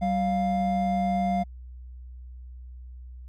triangle tone pair together, 190.84 / 700 Hz, G3 / F5, -46 / +4 cents, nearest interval octave + minor seventh, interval 2250 cents, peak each -23 dBFS, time 0.01-1.44 s, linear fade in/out 20 ms, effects added 62 Hz sine -39 dBFS peak until 3.28 s + MP3 64 kbps

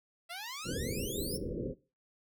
10% pulse exponential sweep, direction up, 659.3 to 5588 Hz, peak -32 dBFS, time 0.29-1.38 s, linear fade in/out 20 ms
white low-pass noise, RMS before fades -37 dBFS, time 0.64-1.75 s, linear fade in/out 50 ms, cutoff 530 Hz, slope 96 dB/octave
effects noise-tail reverb RT60 0.3 s tail -17 dB re dry

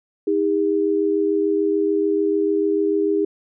sine tone pair together, 316.5 / 403.3 Hz, D#4 / G4, +30 / +49 cents, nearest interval major third, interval 419 cents, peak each -21 / -18 dBFS, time 0.27-3.25 s, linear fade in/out 5 ms, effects none

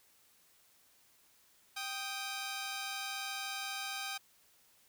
10% pulse tone pair together, 784.9 / 1244 Hz, G5 / D#6, +2 / -1 cents, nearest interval minor sixth, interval 797 cents, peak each -32 / -34 dBFS, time 1.76-4.18 s, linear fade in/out 10 ms, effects white hiss -67 dBFS RMS until 4.88 s

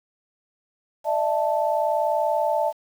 sine chord, D suspended second, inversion none, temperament equal with one note detuned, 599 / 659.3 / 880 Hz, D5 / E5 / A5, +34 / 0 / 0 cents, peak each -24 dBFS, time 1.04-2.73 s, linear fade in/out 50 ms, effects 8-bit

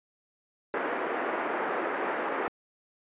pink band-pass noise, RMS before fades -31 dBFS, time 0.74-2.48 s, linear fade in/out 0 ms, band 320 to 1900 Hz, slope 24 dB/octave, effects resampled to 8000 Hz

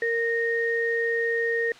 sine tone pair together, 463.2 / 1852.8 Hz, A#4 / A#6, -11 / -11 cents, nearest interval 2 octaves, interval 2400 cents, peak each -25 dBFS, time 0.02-1.72 s, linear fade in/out 2 ms, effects white hiss -47 dBFS RMS until 1.79 s + low-pass 4000 Hz 12 dB/octave

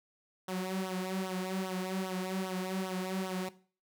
sawtooth tone with flanger, 187 Hz, F#3, 19 cents sharp, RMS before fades -35 dBFS, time 0.48-3.49 s, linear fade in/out 5 ms, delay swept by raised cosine 0.42 to 4.72 ms, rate 2.5 Hz, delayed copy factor -0.75, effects noise-tail reverb RT60 0.4 s tail -17 dB re dry

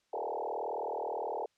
sine tone with frequency modulation, 652 Hz, E5, 19 cents flat, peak -33 dBFS, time 0.13-1.46 s, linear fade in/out 5 ms, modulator 39 Hz, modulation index 6.4, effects white hiss -75 dBFS RMS until 1.57 s + low-pass 6000 Hz 12 dB/octave

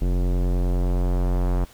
square tone with low-pass filter sweep, 44.87 Hz, F1, 48 cents sharp, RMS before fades -21 dBFS, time 0.01-1.65 s, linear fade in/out 10 ms, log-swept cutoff 410 to 1000 Hz, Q 0.96, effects pink hiss -50 dBFS RMS until 1.73 s

